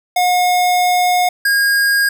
square tone pair in turn, 721 / 1628 Hz, F#5 / G#6, -45 / -35 cents, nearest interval octave + major second, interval 1410 cents, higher second, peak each -12 / -12 dBFS, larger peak neither, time 0.16-1.29 / 1.45-2.09 s, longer first, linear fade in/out 5 ms, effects none

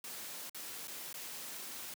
white noise with dropouts, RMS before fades -45 dBFS, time 0.04-1.94 s, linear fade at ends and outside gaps 2 ms, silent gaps 0.496-0.546 / 0.873-0.88 / 1.129-1.141 s, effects high-pass 150 Hz 12 dB/octave

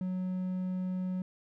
triangle tone, 184.3 Hz, F#3, 7 cents flat, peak -29 dBFS, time 0.01-1.22 s, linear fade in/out 2 ms, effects none

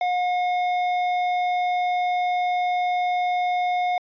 sine tone with hard clipping, 720 Hz, F#5, 47 cents flat, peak -22 dBFS, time 0.01-3.98 s, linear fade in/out 2 ms, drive 9 dB, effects resampled to 11025 Hz

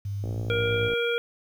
sine tone with pitch glide, 100 to 105.89 Hz, G2 to G#2, +35 to +34 cents, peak -28 dBFS, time 0.05-0.89 s, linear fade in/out 5 ms, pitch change +99 cents, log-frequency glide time 0.18-0.42 s
click train, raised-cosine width 2 ms, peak -23 dBFS, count 41, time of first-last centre 0.24-0.936 s, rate 57.5 Hz
harmonic tone, 471.5 Hz, A#4, 20 cents sharp, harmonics 1 / 3 / 5 / 7, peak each -25 / -30 / -32 / -33 dBFS, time 0.5-1.18 s, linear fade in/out 0 ms
effects 9-bit

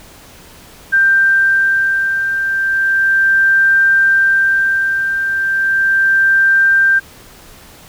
sine beating tone pair, 1575 / 1575.35 Hz, G6 / G6, +8 / +8 cents, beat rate 0.35 Hz, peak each -10 / -19 dBFS, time 0.92-7 s, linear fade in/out 20 ms, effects pink hiss -40 dBFS RMS until 7.88 s

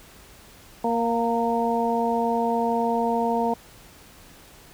harmonic tone with a mistuned harmonic, 233.1 Hz, A#3, in tune, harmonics 1 / 2 / 3 / 4, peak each -26 / -26 / -26 / -26 dBFS, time 0.84-3.54 s, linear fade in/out 5 ms, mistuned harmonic 4, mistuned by -21 cents, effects pink hiss -49 dBFS RMS until 4.73 s

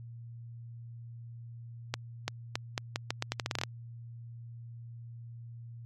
accelerating click train, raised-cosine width 0.2 ms, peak -13 dBFS, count 15, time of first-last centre 1.94-3.636 s, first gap 340 ms, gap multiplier 0.81, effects added 117 Hz sine -43 dBFS peak until 5.85 s + MP3 64 kbps

